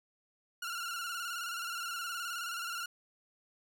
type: tone with vibrato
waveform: sawtooth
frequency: 1400 Hz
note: F6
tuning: 4 cents sharp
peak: -33 dBFS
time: 0.62-2.86 s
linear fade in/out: 5 ms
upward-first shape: square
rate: 19 Hz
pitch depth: 48 cents each way
effects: none